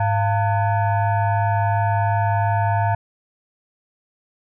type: tone with frequency modulation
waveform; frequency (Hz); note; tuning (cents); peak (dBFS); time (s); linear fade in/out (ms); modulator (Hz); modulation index
sine; 103.4; G#2; -7; -16; 0-2.95; 5; 798; 1.1
effects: none